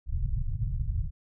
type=low-pass noise; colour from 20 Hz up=pink; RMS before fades=-29 dBFS; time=0.06-1.11 s; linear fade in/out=50 ms; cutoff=140 Hz; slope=48 dB/octave; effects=none